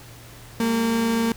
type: tone pair together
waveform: 35% pulse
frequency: 201 / 228.9 Hz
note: G3 / A#3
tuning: +44 / -31 cents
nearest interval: major second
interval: 225 cents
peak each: -30 / -18 dBFS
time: 0.6-1.32 s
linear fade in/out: 2 ms
effects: added 117 Hz sine -45 dBFS peak until 1.36 s + pink hiss -45 dBFS RMS until 1.36 s